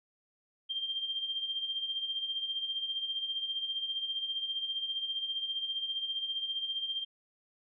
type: tone with tremolo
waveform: sine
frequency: 3176 Hz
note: G7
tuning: 22 cents sharp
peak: -30 dBFS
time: 0.69-7.05 s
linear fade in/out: 20 ms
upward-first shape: sine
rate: 15 Hz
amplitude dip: 60%
effects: none